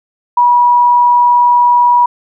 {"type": "tone", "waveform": "sine", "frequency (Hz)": 969, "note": "B5", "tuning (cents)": -33, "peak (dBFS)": -5, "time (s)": [0.37, 2.06], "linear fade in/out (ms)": 5, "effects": []}